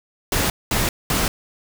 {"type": "noise bursts", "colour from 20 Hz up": "pink", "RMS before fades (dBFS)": -20, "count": 3, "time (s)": [0.32, 1.28], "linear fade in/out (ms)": 2, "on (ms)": 180, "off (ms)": 210, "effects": []}